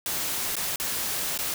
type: noise with dropouts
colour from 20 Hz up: white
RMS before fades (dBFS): -29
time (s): 0.06-1.54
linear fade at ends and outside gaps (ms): 1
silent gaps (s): 0.555-0.566 / 0.759-0.799 / 1.376-1.389
effects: none